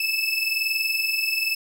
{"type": "tone pair together", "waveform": "30% pulse", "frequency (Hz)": [2602, 2623], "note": ["E7", "E7"], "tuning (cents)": [-23, -9], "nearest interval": "unison", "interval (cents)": 14, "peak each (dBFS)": [-24, -21], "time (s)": [0, 1.55], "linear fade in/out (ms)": 5, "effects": []}